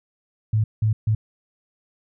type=tone bursts at uneven times; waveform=sine; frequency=108.6 Hz; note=A2; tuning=22 cents flat; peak=-16 dBFS; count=3; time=0.53-0.64 / 0.82-0.93 / 1.07-1.15 s; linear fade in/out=5 ms; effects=none